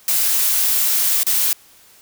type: noise with dropouts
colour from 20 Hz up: blue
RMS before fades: -17 dBFS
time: 0.08-1.53 s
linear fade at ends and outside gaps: 1 ms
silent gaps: 1.232-1.266 s
effects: white hiss -49 dBFS RMS until 2.01 s